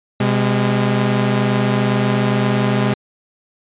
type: tone pair together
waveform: sawtooth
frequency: 127 / 204.3 Hz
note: B2 / G#3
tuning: +49 / -28 cents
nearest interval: minor sixth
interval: 823 cents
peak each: -13 dBFS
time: 0.2-2.94 s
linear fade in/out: 5 ms
effects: resampled to 8000 Hz